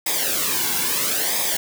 white noise with flanger, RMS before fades -22 dBFS, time 0.06-1.57 s, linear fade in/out 5 ms, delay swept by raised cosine 0.69 to 1.64 ms, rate 0.75 Hz, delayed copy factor -0.75, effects none

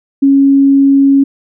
sine tone, 275.6 Hz, C#4, 10 cents flat, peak -4 dBFS, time 0.22-1.24 s, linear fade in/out 10 ms, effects none

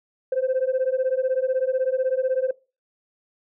sine beating tone pair, 511 / 527 Hz, C5 / C5, -41 / +12 cents, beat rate 16 Hz, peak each -22 dBFS, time 0.32-2.51 s, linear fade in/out 5 ms, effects noise-tail reverb RT60 0.3 s tail -22 dB re dry + tanh soft clip ceiling -16 dBFS

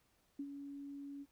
sine tone with ADSR envelope, 281.6 Hz, C#4, 27 cents sharp, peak -38 dBFS, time 0.39-1.26 s, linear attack 6 ms, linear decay 60 ms, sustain -7 dB, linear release 44 ms, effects pink hiss -75 dBFS RMS until 1.31 s

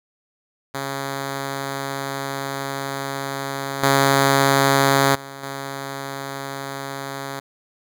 5% pulse tone with level steps, 137.6 Hz, C#3, 12 cents flat, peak -14 / -3 / -23 / -17 dBFS, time 0.74-7.4 s, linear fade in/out 10 ms, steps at 3.83 / 5.15 / 5.43 s, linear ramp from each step 2 ms, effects none

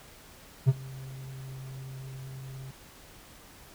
triangle tone with ADSR envelope, 132.6 Hz, C3, 23 cents sharp, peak -13 dBFS, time 0.66-2.71 s, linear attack 28 ms, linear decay 36 ms, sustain -24 dB, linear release 5 ms, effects pink hiss -52 dBFS RMS until 3.74 s

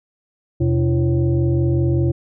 sine tone with frequency modulation, 128.1 Hz, C3, 36 cents flat, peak -14 dBFS, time 0.6-2.12 s, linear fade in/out 10 ms, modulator 211 Hz, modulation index 1.1, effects none

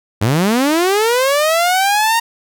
sawtooth linear sweep, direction up, 94.5 to 934 Hz, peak -8 dBFS, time 0.21-2.2 s, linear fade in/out 10 ms, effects none

